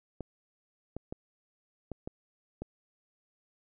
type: clicks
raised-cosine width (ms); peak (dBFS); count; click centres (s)
2; -24; 6; 0.207 / 0.966 / 1.125 / 1.917 / 2.075 / 2.62
effects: none